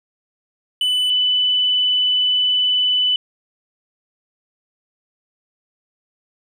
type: tone pair in turn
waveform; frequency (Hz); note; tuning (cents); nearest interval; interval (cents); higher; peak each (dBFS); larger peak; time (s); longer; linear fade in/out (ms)
triangle / sine; 2993 / 2993; F#7 / F#7; +19 / +19; unison; 0; neither; -14; neither; 0.81-1.1 / 1.1-3.16; second; 2
effects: none